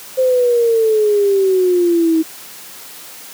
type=exponential sweep; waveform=sine; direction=down; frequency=523.3 to 317.4 Hz; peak=-10 dBFS; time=0.17-2.23 s; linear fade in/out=20 ms; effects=white hiss -35 dBFS RMS until 3.33 s + high-pass 150 Hz 12 dB/octave